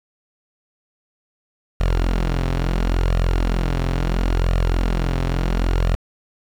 sawtooth tone with flanger, 43.34 Hz, F1, 12 cents flat, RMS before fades -19 dBFS, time 1.8-5.95 s, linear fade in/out 0 ms, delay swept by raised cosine 1.6 to 7.5 ms, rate 0.73 Hz, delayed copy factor +0.55, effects low-pass 5000 Hz 12 dB/octave + 7-bit

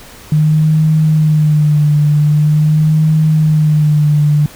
sine tone with vibrato, 152.3 Hz, D#3, 37 cents flat, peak -7 dBFS, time 0.32-4.46 s, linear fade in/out 2 ms, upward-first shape sine, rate 0.44 Hz, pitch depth 45 cents each way, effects pink hiss -36 dBFS RMS until 4.55 s

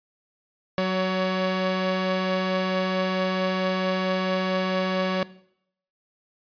sawtooth tone pair together, 186.1 / 562.8 Hz, F#3 / C#5, +10 / +26 cents, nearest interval octave + perfect fifth, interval 1916 cents, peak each -20 / -22 dBFS, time 0.78-5.23 s, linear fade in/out 0 ms, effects noise-tail reverb RT60 0.7 s tail -19 dB re dry + resampled to 11025 Hz

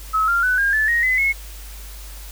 sine tone with pitch steps, 1289 / 1389.5 / 1497.9 / 1614.7 / 1740.6 / 1876.3 / 2023 / 2180 Hz, E6 / F6 / F#6 / G#6 / A6 / A#6 / B6 / C#7, -39 / -9 / +21 / -49 / -19 / +11 / +41 / -29 cents, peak -15 dBFS, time 0.13-1.33 s, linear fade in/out 20 ms, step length 150 ms, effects added 50 Hz sine -34 dBFS peak until 2.31 s + white hiss -41 dBFS RMS until 2.31 s

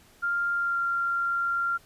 sine tone with pitch glide, 1396.9 to 1384 Hz, F6 to F6, 0 to -16 cents, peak -24 dBFS, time 0.22-1.78 s, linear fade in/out 20 ms, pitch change -16 cents, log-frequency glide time 0.55-0.79 s, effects pink hiss -57 dBFS RMS until 1.85 s + resampled to 32000 Hz

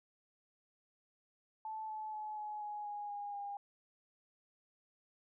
sine tone with pitch steps, 873 / 863.5 / 854 / 844.7 / 835.5 / 826.4 / 817.4 / 808.4 Hz, A5 / A5 / G#5 / G#5 / G#5 / G#5 / G#5 / G#5, -14 / -33 / +48 / +29 / +10 / -9 / -28 / -47 cents, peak -40 dBFS, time 1.65-3.57 s, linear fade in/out 2 ms, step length 240 ms, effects none

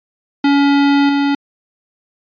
square tone with level steps, 282.4 Hz, C#4, 32 cents sharp, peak -10 / -13 dBFS, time 0.44-1.35 s, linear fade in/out 5 ms, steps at 1.09 s, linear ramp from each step 2 ms, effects resampled to 11025 Hz

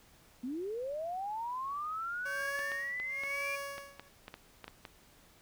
sine linear sweep, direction up, 233.1 to 2400 Hz, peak -35 dBFS, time 0.43-3.56 s, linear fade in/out 10 ms
15% pulse tone with tremolo, 560 Hz, C#5, 18 cents sharp, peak -31 dBFS, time 2.25-4.09 s, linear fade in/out 10 ms, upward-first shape sine, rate 0.99 Hz, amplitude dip 95%
clicks, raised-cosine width 0.3 ms, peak -28 dBFS, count 11, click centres 2.592 / 2.718 / 3 / 3.236 / 3.781 / 3.996 / 4.281 / 4.341 / 4.643 / 4.68 / 4.852 s
effects pink hiss -62 dBFS RMS until 5.41 s

